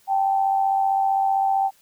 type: tone pair together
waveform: sine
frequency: 780 / 875.5 Hz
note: G5 / A5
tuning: -9 / -9 cents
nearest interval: major second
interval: 200 cents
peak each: -18 / -27 dBFS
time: 0.07-1.71 s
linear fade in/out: 50 ms
effects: white hiss -58 dBFS RMS until 1.81 s